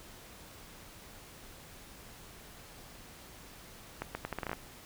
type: accelerating click train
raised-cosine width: 0.5 ms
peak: -20 dBFS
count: 10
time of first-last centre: 4.02-4.531 s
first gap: 130 ms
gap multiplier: 0.77
effects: pink hiss -52 dBFS RMS until 4.85 s